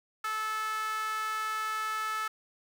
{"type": "tone with high-pass filter", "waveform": "sawtooth", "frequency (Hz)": 434.8, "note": "A4", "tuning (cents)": -21, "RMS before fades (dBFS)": -33, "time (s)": [0.24, 2.28], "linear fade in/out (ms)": 5, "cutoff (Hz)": 1400, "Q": 6.6, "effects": []}